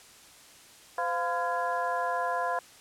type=tone cluster; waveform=sine; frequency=513 / 699 / 1017 / 1393 / 1669 Hz; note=C5 / F5 / C6 / F6 / G#6; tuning=-34 / +1 / -50 / -5 / +8 cents; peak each=-35 / -31 / -31 / -38 / -37 dBFS; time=0.98-2.59 s; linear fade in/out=2 ms; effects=white hiss -53 dBFS RMS until 2.8 s + low-pass 10000 Hz 12 dB/octave